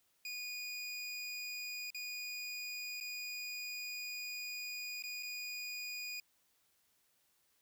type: tone with dropouts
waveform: 25% pulse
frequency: 2460 Hz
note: D#7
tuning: 20 cents flat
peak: -37 dBFS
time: 0.25-6.2 s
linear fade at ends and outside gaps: 2 ms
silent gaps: 1.904-1.946 / 3.002-3.009 / 5.024-5.037 / 5.227-5.231 s
effects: white hiss -75 dBFS RMS until 7.61 s